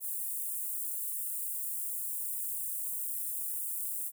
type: high-pass noise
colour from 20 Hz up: white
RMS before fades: -36 dBFS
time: 0-4.12 s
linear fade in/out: 50 ms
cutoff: 8300 Hz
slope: 48 dB/octave
effects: none